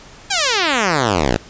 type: exponential sweep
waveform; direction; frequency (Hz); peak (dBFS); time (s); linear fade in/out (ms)
5% pulse; down; 830.6 to 51.91; -3; 0.3-1.37; 10
effects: pink hiss -41 dBFS RMS until 1.49 s + resampled to 16000 Hz